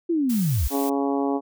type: linear sweep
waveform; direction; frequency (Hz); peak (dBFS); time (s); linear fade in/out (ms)
sine; down; 351 to 51.9; -19; 0.09-0.68; 10
type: noise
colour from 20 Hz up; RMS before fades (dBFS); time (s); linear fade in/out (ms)
blue; -34; 0.29-0.9; 10
type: harmonic tone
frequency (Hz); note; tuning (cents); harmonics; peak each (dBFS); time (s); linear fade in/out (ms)
139.3; C#3; +9; 2 / 3 / 4 / 5 / 6 / 7 / 8; -23 / -27 / -33 / -31 / -31 / -37 / -37; 0.7-1.41; 50
effects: none